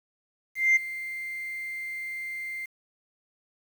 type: tone with ADSR envelope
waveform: sine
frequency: 2093 Hz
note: C7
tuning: in tune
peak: -14 dBFS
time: 0.55-2.66 s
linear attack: 210 ms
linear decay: 15 ms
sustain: -18 dB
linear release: 10 ms
effects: tanh soft clip ceiling -15 dBFS + 8-bit

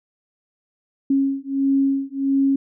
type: beating tone pair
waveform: sine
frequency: 272.6 / 274.1 Hz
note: C#4 / C#4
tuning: -29 / -19 cents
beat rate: 1.5 Hz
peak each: -20 dBFS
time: 1.1-2.56 s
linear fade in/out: 5 ms
effects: none

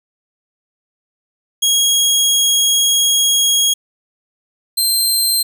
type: tone pair in turn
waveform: 20% pulse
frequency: 3293 / 4149 Hz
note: G#7 / C8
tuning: -15 / -15 cents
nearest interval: major third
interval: 400 cents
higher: second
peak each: -6 / -7 dBFS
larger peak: first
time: 1.62-3.74 / 4.77-5.43 s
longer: first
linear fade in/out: 10 ms
effects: none

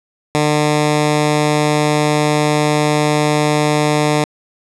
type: tone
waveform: 10% pulse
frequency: 150 Hz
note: D3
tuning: 37 cents sharp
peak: -4 dBFS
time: 0.35-4.24 s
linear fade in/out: 0 ms
effects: resampled to 24000 Hz + 7-bit

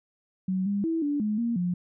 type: tone with pitch steps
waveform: sine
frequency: 187.3 / 201.4 / 327.2 / 289.8 / 211.7 / 234.2 / 177.5 Hz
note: F#3 / G3 / E4 / D4 / G#3 / A#3 / F3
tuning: +21 / +47 / -13 / -23 / +33 / +8 / +28 cents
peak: -24 dBFS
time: 0.48-1.74 s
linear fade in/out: 5 ms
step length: 180 ms
effects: none

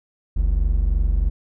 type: tone pair together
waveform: triangle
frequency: 46.25 / 69.3 Hz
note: F#1 / C#2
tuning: 0 / 0 cents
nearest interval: perfect fifth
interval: 700 cents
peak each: -15 / -21 dBFS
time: 0.36-1.3 s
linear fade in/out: 10 ms
effects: none

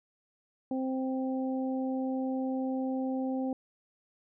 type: harmonic tone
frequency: 261.6 Hz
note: C4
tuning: in tune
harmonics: 1 / 2 / 3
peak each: -30 / -37 / -41 dBFS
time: 0.71-3.53 s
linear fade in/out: 2 ms
effects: none

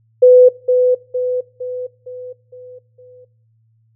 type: tone with echo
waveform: sine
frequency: 501 Hz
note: B4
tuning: 25 cents sharp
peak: -3 dBFS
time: 0.22-0.49 s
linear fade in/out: 10 ms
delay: 460 ms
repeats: 6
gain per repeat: -6 dB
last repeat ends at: 3.25 s
effects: noise-tail reverb RT60 0.5 s tail -21 dB re dry + added 112 Hz sine -54 dBFS peak until 3.95 s

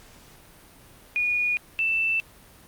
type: tone pair in turn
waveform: sine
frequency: 2449 / 2659 Hz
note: D#7 / E7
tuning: -28 / +14 cents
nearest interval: minor second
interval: 142 cents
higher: second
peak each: -21 dBFS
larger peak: neither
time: 1.16-1.57 / 1.79-2.2 s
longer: neither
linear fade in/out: 0 ms
effects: pink hiss -51 dBFS RMS until 2.67 s + Opus 48 kbps

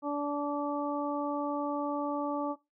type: harmonic tone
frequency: 289.7 Hz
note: D4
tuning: 24 cents flat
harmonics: 1 / 2 / 3 / 4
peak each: -32 / -35 / -37 / -38 dBFS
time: 0.02-2.56 s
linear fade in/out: 50 ms
effects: noise-tail reverb RT60 0.2 s tail -17 dB re dry

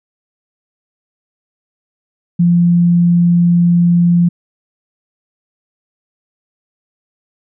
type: tone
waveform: sine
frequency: 173.1 Hz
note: F3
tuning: 15 cents flat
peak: -7 dBFS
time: 2.39-4.29 s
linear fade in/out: 10 ms
effects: none

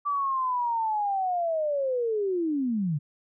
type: linear sweep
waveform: sine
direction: down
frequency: 1167 to 137 Hz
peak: -24 dBFS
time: 0.05-2.99 s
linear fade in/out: 20 ms
effects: none

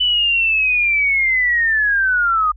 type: linear sweep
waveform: sine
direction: down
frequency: 2999 to 1215 Hz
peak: -13 dBFS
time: 0-2.52 s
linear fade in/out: 10 ms
effects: added 50 Hz sine -37 dBFS peak until 2.56 s

